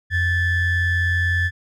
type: ring-modulated tone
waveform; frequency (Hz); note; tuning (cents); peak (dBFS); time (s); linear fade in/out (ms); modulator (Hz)
triangle; 831; G#5; +1; -12; 0.1-1.51; 50; 918
effects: none